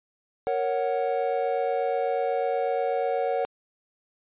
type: chord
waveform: triangle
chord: F# major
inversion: first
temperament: equal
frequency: 466.2 / 554.4 / 740 Hz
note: A#4 / C#5 / F#5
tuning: 0 / 0 / 0 cents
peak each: -26 dBFS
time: 0.47-3.45 s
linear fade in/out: 0 ms
effects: resampled to 8000 Hz